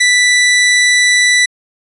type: tone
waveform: sawtooth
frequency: 1975.5 Hz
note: B6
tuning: in tune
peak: -4 dBFS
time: 0-1.46 s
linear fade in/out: 10 ms
effects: resampled to 24000 Hz